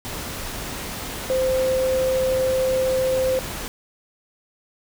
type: tone in noise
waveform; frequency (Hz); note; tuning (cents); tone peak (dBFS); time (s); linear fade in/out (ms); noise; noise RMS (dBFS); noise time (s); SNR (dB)
sine; 520; C5; -11; -18; 1.3-3.39; 0; pink; -31; 0.05-3.68; +10
effects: none